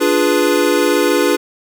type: chord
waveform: square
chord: D diminished seventh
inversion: none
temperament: equal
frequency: 293.7 / 349.2 / 415.3 / 493.9 Hz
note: D4 / F4 / Ab4 / Cb5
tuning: 0 / 0 / 0 / 0 cents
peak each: -18 dBFS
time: 0-1.37 s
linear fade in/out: 20 ms
effects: none